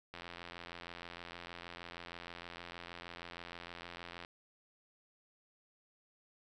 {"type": "click train", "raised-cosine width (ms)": 0.3, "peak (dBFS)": -30, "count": 356, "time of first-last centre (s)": [0.14, 4.249], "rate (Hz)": 86.4, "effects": []}